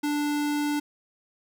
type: tone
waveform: square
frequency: 293.7 Hz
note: D4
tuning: in tune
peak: -25 dBFS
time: 0.03-0.8 s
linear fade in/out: 10 ms
effects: none